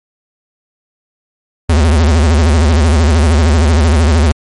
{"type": "tone with vibrato", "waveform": "square", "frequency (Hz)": 77.78, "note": "D#2", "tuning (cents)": 0, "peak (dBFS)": -7, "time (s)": [1.69, 4.32], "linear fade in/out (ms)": 5, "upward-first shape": "sine", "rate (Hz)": 13, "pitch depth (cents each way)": 170, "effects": ["MP3 48 kbps"]}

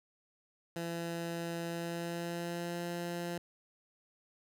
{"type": "tone with pitch glide", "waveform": "15% pulse", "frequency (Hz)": [168.9, 172.85], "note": ["E3", "F3"], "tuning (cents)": [42, -18], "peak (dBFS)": -30, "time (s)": [0.76, 3.38], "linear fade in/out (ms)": 2, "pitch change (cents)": 40, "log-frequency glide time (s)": [1.66, 2.83], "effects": []}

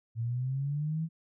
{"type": "linear sweep", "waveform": "sine", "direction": "up", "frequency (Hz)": [111.9, 164.81], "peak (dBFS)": -29, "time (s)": [0.15, 1.09], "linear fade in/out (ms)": 50, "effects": []}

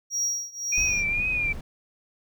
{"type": "tone with tremolo", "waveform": "triangle", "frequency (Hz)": 5680, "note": "F8", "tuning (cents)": 28, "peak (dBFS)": -21, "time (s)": [0.1, 1.05], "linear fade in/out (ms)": 50, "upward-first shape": "triangle", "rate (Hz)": 1.8, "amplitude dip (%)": 95}
{"type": "tone with vibrato", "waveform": "sine", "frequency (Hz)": 2428, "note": "D#7", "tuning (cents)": -43, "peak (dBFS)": -23, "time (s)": [0.72, 1.53], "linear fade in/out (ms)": 10, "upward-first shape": "triangle", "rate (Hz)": 2.2, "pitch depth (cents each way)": 77}
{"type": "noise", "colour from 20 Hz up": "brown", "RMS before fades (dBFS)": -35, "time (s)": [0.77, 1.61], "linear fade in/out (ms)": 5}
{"effects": []}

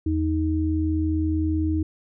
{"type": "tone pair together", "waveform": "sine", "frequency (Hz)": [82.41, 313.2], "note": ["E2", "D#4"], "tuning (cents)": [0, 11], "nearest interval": "octave + major seventh", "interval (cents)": 2311, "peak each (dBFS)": -23, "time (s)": [0.06, 1.83], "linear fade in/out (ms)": 5, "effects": []}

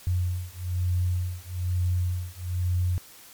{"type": "beating tone pair", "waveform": "sine", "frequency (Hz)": [89, 90.1], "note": ["F2", "F#2"], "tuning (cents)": [33, -45], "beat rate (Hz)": 1.1, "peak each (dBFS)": -27, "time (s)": [0.07, 2.98], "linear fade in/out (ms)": 0, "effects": ["white hiss -49 dBFS RMS until 3.33 s", "MP3 96 kbps"]}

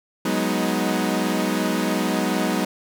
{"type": "chord", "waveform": "sawtooth", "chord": "G# minor seventh", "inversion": "third", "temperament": "equal with one note detuned", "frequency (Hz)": [185, 207.7, 246.9, 313.5], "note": ["F#3", "G#3", "B3", "D#4"], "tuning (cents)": [0, 0, 0, 13], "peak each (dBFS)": -22, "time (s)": [0.25, 2.65], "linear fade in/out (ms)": 5, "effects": []}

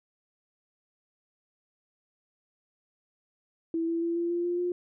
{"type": "tone with pitch steps", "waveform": "sine", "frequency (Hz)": [329.6, 333.6, 337.7, 341.8, 346, 350.2, 354.5], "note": ["E4", "E4", "E4", "F4", "F4", "F4", "F4"], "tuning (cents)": [0, 21, 42, -37, -16, 5, 26], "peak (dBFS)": -26, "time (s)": [3.74, 4.72], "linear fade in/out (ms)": 2, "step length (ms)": 140, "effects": []}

